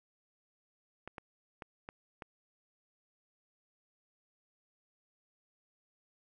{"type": "clicks", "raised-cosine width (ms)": 0.5, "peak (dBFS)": -28, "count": 5, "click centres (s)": [1.076, 1.182, 1.622, 1.889, 2.222], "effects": []}